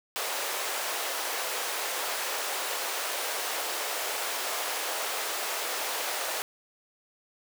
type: high-pass noise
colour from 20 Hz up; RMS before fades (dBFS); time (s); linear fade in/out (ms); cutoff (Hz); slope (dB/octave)
pink; -32; 0.16-6.42; 0; 480; 24
effects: none